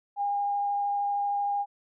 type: tone with vibrato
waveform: sine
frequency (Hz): 810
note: G#5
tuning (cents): -43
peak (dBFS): -25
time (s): 0.16-1.66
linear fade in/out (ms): 50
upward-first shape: triangle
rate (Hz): 13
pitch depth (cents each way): 8
effects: none